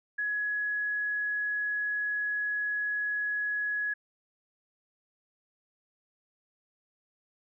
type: tone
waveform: sine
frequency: 1681 Hz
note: G#6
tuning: 20 cents sharp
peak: -28 dBFS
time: 0.18-3.94 s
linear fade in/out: 10 ms
effects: none